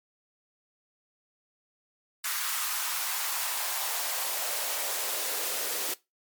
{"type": "noise with high-pass filter sweep", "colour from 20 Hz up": "white", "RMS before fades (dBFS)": -31, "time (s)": [2.24, 5.94], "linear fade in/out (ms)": 5, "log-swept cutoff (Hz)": [1300, 380], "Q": 2, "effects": ["noise-tail reverb RT60 0.2 s tail -19 dB re dry", "MP3 96 kbps"]}